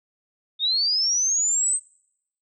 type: linear sweep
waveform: sine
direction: up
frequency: 3600 to 8360 Hz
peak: -19 dBFS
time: 0.59-1.8 s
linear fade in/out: 50 ms
effects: noise-tail reverb RT60 0.8 s tail -26 dB re dry